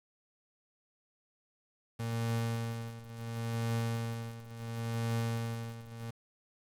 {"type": "tone with tremolo", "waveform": "35% pulse", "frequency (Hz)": 115.3, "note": "A#2", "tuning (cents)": -19, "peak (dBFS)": -28, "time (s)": [1.99, 6.11], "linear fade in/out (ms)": 10, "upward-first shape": "triangle", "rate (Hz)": 0.71, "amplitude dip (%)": 90, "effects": ["resampled to 32000 Hz", "9-bit"]}